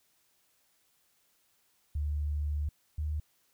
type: tone pair in turn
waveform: sine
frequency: 73.9 / 75.85 Hz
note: D2 / D#2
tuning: +11 / -44 cents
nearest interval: unison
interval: 45 cents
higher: second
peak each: -29 / -30 dBFS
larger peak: first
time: 1.95-2.69 / 2.98-3.2 s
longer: first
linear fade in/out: 5 ms
effects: white hiss -71 dBFS RMS until 3.53 s